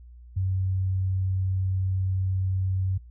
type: tone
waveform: sine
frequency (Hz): 94.3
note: F#2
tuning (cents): +33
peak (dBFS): -23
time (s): 0.36-2.98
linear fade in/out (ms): 10
effects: noise-tail reverb RT60 0.2 s tail -20 dB re dry + added 60 Hz sine -44 dBFS peak until 3.1 s

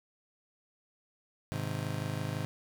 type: chord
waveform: 35% pulse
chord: Ab major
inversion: none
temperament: just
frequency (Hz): 103.83 / 129.78 / 155.74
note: Ab2 / C3 / Eb3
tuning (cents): 0 / -14 / +2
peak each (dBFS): -36 / -36 / -36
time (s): 1.52-2.45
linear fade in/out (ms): 0
effects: none

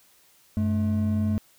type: tone pair together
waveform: triangle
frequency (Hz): 95.18 / 214.9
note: F#2 / A3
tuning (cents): +49 / -41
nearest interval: octave + major second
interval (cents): 1410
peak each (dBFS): -23 / -22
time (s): 0.57-1.38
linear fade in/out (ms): 0
effects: white hiss -59 dBFS RMS until 1.58 s

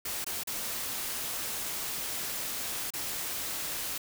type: noise with dropouts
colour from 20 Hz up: white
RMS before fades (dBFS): -35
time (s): 0.05-3.98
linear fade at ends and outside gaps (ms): 5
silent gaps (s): 0.245-0.264 / 0.435-0.472 / 2.905-2.936
effects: none

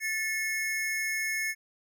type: tone pair together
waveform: square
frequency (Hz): 1760 / 2173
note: A6 / C#7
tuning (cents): 0 / -35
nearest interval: major third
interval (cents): 365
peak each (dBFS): -34 / -31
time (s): 0-1.55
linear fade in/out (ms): 50
effects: none

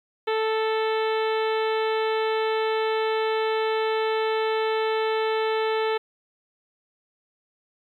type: harmonic tone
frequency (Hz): 440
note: A4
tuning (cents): 0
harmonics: 1 / 2 / 3 / 4 / 5 / 6 / 7 / 8 / 9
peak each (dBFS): -23 / -29 / -33 / -35 / -37 / -39 / -40 / -41 / -42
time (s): 0.27-5.98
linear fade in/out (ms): 10
effects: 10-bit

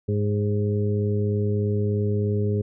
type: harmonic tone with a mistuned harmonic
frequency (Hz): 103.2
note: G#2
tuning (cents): -10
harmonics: 1 / 2 / 3 / 4 / 5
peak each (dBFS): -22 / -28 / -36 / -27 / -39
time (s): 0.08-2.62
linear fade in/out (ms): 10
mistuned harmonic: 5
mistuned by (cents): +34
effects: none

